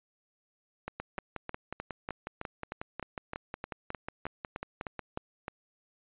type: two click trains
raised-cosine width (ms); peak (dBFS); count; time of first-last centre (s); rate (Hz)
0.5; -21 / -21; 16 / 24; 0.88-5.481 / 1-5.174; 3.26 / 5.51
effects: resampled to 8000 Hz